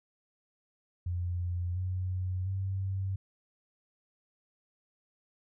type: tone with pitch steps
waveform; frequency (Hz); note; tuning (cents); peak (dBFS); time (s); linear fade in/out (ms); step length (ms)
sine; 88.2 / 92.05 / 96.07; F2 / F#2 / G2; +18 / -8 / -34; -30; 1.06-3.16; 5; 700
effects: none